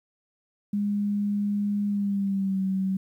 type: tone with pitch glide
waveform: sine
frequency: 204.5 to 190.81 Hz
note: G#3 to G3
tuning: -26 to -46 cents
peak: -23 dBFS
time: 0.73-2.97 s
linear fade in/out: 5 ms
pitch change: -120 cents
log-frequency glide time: 1.87-2.61 s
effects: 10-bit